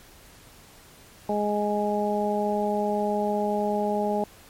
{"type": "harmonic tone", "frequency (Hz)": 207.7, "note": "G#3", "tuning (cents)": 0, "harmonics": [1, 2, 3, 4], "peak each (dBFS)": [-28, -28, -28, -28], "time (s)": [1.29, 4.24], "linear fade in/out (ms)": 2, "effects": ["pink hiss -51 dBFS RMS until 4.49 s", "MP3 64 kbps"]}